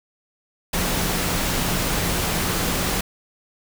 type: tone in noise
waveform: sine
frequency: 176.4 Hz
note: F3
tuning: 18 cents sharp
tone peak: -31 dBFS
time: 0.73-3.01 s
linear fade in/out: 5 ms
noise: pink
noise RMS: -23 dBFS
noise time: 0.73-3.01 s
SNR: -11 dB
effects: none